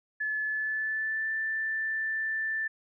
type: tone with pitch glide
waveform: sine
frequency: 1723 to 1768.4 Hz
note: A6 to A6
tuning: -37 to +8 cents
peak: -28 dBFS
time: 0.2-2.68 s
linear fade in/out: 10 ms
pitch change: +45 cents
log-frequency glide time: 0.44-1.31 s
effects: none